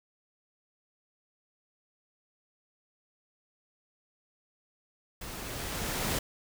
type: noise with level ramp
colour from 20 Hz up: pink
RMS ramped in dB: -42 to -30 dBFS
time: 5.21-6.19 s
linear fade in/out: 5 ms
effects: none